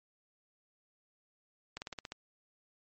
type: slowing click train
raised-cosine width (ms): 0.2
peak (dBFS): -23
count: 7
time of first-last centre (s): 1.77-2.121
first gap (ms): 49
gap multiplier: 1.07
effects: MP3 32 kbps